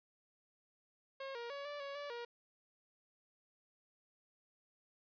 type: tone with pitch steps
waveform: sawtooth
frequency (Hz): 541 / 472.2 / 563 / 582 / 559 / 577 / 474.7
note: C#5 / A#4 / C#5 / D5 / C#5 / D5 / A#4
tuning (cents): -42 / +22 / +27 / -16 / +14 / -31 / +31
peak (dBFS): -39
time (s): 1.2-2.25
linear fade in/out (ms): 5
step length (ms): 150
effects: resampled to 11025 Hz + 12-bit